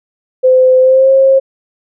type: tone with pitch glide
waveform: sine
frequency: 514 to 536.1 Hz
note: C5 to C5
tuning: -31 to +42 cents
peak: -4 dBFS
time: 0.43-1.4 s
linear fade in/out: 20 ms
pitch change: +73 cents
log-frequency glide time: 0.8-1.11 s
effects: none